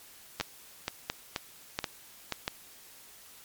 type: two click trains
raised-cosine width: 0.2 ms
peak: -13 / -12 dBFS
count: 5 / 4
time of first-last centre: 0.4-2.323 / 0.41-2.479 s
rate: 2.08 / 1.45 Hz
effects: white hiss -53 dBFS RMS until 3.44 s + MP3 96 kbps